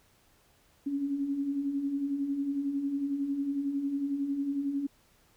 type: beating tone pair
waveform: sine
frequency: 270.6 / 281.6 Hz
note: C#4 / C#4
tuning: -42 / +27 cents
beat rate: 11 Hz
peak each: -38 / -29 dBFS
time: 0.86-4.87 s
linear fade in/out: 10 ms
effects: pink hiss -65 dBFS RMS until 5.36 s